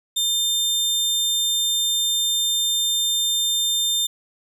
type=tone; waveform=sawtooth; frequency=3600 Hz; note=A7; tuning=39 cents sharp; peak=-16 dBFS; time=0.16-4.07 s; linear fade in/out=10 ms; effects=none